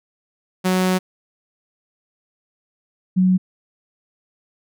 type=tone pair in turn; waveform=sawtooth / sine; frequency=185 / 185 Hz; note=F#3 / F#3; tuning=0 / 0 cents; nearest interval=unison; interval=0 cents; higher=neither; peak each=-12 dBFS; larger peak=neither; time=0.64-0.99 / 3.16-3.38 s; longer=first; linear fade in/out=20 ms; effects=none